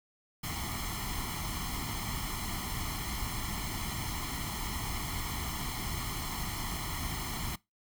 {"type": "noise with comb filter", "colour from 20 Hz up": "pink", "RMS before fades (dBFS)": -36, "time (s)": [0.43, 7.56], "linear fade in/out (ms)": 10, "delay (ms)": 0.95, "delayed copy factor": 0.8, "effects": ["noise-tail reverb RT60 0.2 s tail -22 dB re dry"]}